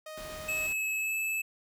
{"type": "tone", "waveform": "sawtooth", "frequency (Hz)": 622.3, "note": "D#5", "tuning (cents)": 0, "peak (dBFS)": -37, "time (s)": [0.06, 0.67], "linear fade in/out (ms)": 5}
{"type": "noise", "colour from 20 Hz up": "pink", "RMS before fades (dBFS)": -46, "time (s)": [0.17, 0.73], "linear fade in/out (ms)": 5}
{"type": "tone with pitch glide", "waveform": "square", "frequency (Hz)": [2587, 2613], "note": ["E7", "E7"], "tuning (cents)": [-33, -16], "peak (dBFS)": -30, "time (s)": [0.48, 1.42], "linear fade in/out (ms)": 10, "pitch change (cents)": 17, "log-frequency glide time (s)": [0.97, 1.15]}
{"effects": []}